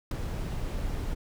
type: noise with ADSR envelope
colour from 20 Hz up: brown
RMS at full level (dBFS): -21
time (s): 0.11-1.15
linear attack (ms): 5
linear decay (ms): 4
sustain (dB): -11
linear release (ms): 21
effects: none